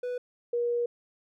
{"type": "tone pair in turn", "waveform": ["triangle", "sine"], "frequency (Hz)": [493.9, 477.4], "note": ["B4", "A#4"], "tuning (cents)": [0, 41], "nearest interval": "minor second", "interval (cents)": 59, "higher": "first", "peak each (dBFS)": [-28, -25], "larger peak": "second", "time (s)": [[0.03, 0.18], [0.53, 0.86]], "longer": "second", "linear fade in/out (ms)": 5, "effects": []}